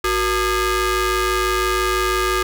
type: ring-modulated tone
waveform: sawtooth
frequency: 423 Hz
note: G#4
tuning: 32 cents sharp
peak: -10 dBFS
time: 0.04-2.43 s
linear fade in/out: 5 ms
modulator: 793 Hz
effects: none